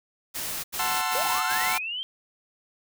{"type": "noise bursts", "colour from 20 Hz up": "white", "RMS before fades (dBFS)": -32, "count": 4, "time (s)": [0.34, 1.789], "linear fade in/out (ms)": 20, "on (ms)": 300, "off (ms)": 83}
{"type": "chord", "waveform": "sawtooth", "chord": "F# half-diminished seventh", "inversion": "none", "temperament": "equal with one note detuned", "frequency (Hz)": [740, 880, 1046.5, 1339.2], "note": ["F#5", "A5", "C6", "E6"], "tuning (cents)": [0, 0, 0, 27], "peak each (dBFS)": -27, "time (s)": [0.79, 1.78], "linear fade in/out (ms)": 5}
{"type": "linear sweep", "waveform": "sine", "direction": "up", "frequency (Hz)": [465.6, 3187], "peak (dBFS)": -29, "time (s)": [1.15, 2.03], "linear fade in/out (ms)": 0}
{"effects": []}